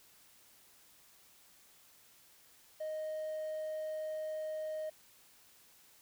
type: tone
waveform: triangle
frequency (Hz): 622.3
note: D#5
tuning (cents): 0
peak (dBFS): -34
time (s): 2.8-4.9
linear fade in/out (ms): 10
effects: tanh soft clip ceiling -31 dBFS + white hiss -63 dBFS RMS until 6.01 s